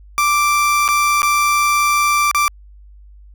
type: tone with dropouts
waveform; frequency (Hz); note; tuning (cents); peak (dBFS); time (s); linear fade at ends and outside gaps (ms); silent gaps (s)
30% pulse; 1174.7; D6; 0; -10; 0.18-2.48; 0; 0.879-0.887 / 1.219-1.23 / 2.313-2.347
effects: added 50 Hz sine -39 dBFS peak until 3.34 s